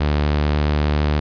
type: tone with pitch glide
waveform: sawtooth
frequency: 73.9 to 74.46 Hz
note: D2 to D2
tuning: +11 to +24 cents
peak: -12 dBFS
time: 0-1.2 s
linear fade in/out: 10 ms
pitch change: +13 cents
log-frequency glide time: 0.15-0.71 s
effects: resampled to 11025 Hz